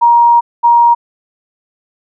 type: tone pair in turn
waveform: sine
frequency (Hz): 944 / 944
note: A#5 / A#5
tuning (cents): +22 / +22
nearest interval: unison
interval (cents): 0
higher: neither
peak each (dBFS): -4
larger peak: neither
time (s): 0.01-0.41 / 0.63-0.95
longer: first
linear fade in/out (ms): 20
effects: none